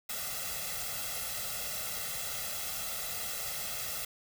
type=noise with comb filter; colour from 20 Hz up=white; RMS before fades=-37 dBFS; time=0.09-4.05 s; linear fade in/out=5 ms; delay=1.5 ms; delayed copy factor=+1; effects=none